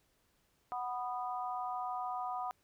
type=harmonic tone; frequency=246.9 Hz; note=B3; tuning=in tune; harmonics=3 / 4 / 5; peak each=-38 / -41 / -42 dBFS; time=0.72-2.51 s; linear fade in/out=0 ms; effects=pink hiss -74 dBFS RMS until 2.63 s